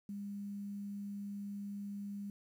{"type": "tone with quantisation", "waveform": "sine", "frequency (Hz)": 201.9, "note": "G#3", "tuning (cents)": -49, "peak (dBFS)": -40, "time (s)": [0.09, 2.3], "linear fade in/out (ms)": 2, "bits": 11, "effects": []}